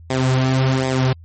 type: tone with flanger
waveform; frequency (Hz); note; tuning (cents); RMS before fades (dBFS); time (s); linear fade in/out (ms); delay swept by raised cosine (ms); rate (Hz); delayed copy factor
sawtooth; 130.81; C3; 0; -17; 0.1-1.13; 5; 0.69 to 5.69; 1.3; -0.7
effects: added 83 Hz sine -38 dBFS peak until 1.24 s + MP3 32 kbps